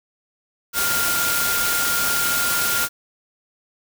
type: tone in noise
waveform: sine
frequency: 1405 Hz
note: F6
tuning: 10 cents sharp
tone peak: -23 dBFS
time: 0.73-2.89 s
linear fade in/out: 50 ms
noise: white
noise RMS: -22 dBFS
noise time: 0.73-2.89 s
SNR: -4 dB
effects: none